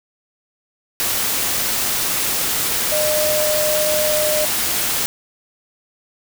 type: tone in noise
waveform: sine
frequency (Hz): 609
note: D#5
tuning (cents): -37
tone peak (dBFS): -18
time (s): 2.92-4.45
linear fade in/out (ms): 0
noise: white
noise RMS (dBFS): -20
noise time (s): 1-5.06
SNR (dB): -1
effects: none